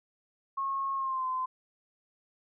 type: tone with pitch glide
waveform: sine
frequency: 1088 to 1029.9 Hz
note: C#6 to C6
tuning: -33 to -28 cents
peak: -29 dBFS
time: 0.57-1.46 s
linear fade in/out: 10 ms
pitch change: -95 cents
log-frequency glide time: 0.95-1.26 s
effects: none

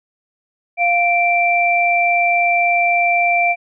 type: tone pair together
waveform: sine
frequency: 698.4 / 2349 Hz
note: F5 / D7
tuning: 0 / 0 cents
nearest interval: octave + major sixth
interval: 2100 cents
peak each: -15 dBFS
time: 0.77-3.56 s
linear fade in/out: 50 ms
effects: none

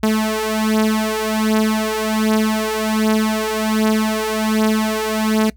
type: beating tone pair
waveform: sawtooth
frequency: 216.8 / 218.1 Hz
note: A3 / A3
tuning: -25 / -15 cents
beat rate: 1.3 Hz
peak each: -15 / -14 dBFS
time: 0.03-5.5 s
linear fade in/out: 5 ms
effects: noise-tail reverb RT60 0.1 s tail -21 dB re dry + added 59 Hz sine -42 dBFS peak until 5.56 s

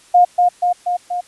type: tone with echo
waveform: sine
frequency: 712 Hz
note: F5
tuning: 33 cents sharp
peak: -6 dBFS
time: 0.14-0.25 s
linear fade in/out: 10 ms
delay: 240 ms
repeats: 4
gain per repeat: -3 dB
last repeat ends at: 1.21 s
effects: white hiss -48 dBFS RMS until 1.27 s + resampled to 24000 Hz

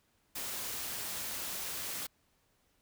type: noise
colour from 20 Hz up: white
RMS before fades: -39 dBFS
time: 0.35-2.07 s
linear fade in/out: 10 ms
effects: pink hiss -73 dBFS RMS until 2.81 s

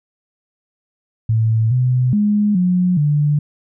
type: tone with pitch steps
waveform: sine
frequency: 111.7 / 126.2 / 208 / 180.6 / 147.4 Hz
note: A2 / B2 / G#3 / F#3 / D3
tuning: +27 / +38 / +3 / -42 / +7 cents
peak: -12 dBFS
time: 1.29-3.39 s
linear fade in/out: 5 ms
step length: 420 ms
effects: none

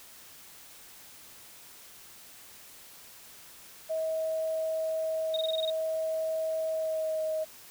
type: tone with pitch glide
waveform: sine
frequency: 639 to 629.5 Hz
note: D#5 to D#5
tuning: +46 to +20 cents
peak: -28 dBFS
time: 3.89-7.45 s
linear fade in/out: 20 ms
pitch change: -26 cents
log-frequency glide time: 6.71-7.24 s
type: tone bursts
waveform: sine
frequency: 3729 Hz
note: A#7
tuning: in tune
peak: -30 dBFS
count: 8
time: 5.34-5.699 s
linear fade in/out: 2 ms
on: 23 ms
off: 25 ms
effects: white hiss -51 dBFS RMS until 7.7 s

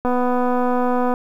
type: click train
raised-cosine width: 1 ms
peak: -8 dBFS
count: 271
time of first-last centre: 0.05-1.139 s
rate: 248 Hz
effects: 8-bit

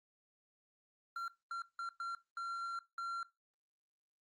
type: tone bursts at uneven times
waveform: triangle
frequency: 1371 Hz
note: F6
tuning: 32 cents flat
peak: -36 dBFS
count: 6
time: 1.16-1.28 / 1.51-1.62 / 1.79-1.89 / 2-2.15 / 2.37-2.79 / 2.98-3.23 s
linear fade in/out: 2 ms
effects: noise-tail reverb RT60 0.2 s tail -17 dB re dry + Opus 32 kbps

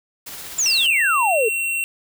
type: noise with tremolo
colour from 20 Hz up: white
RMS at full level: -33 dBFS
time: 0.26-0.87 s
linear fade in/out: 10 ms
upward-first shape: triangle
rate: 16 Hz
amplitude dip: 30%
type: exponential sweep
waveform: sine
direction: down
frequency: 7350 to 415.3 Hz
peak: -16 dBFS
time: 0.58-1.49 s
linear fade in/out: 10 ms
type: tone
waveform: square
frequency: 2726 Hz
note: F7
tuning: 43 cents flat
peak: -21 dBFS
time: 0.66-1.84 s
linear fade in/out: 0 ms
effects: none

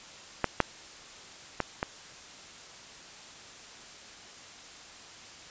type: clicks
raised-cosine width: 0.5 ms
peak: -9 / -6 / -12 / -13 dBFS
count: 4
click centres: 0.443 / 0.603 / 1.603 / 1.829 s
effects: white hiss -48 dBFS RMS until 5.5 s + resampled to 16000 Hz

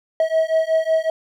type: beating tone pair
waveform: triangle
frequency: 640 / 645.4 Hz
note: D#5 / E5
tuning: +49 / -37 cents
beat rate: 5.4 Hz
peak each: -17 dBFS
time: 0.2-1.1 s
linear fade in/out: 2 ms
effects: none

